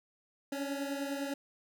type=beating tone pair; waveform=25% pulse; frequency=277.2 / 287.1 Hz; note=C#4 / D4; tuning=0 / -39 cents; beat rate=9.9 Hz; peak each=-32 / -37 dBFS; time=0.52-1.34 s; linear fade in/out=5 ms; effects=none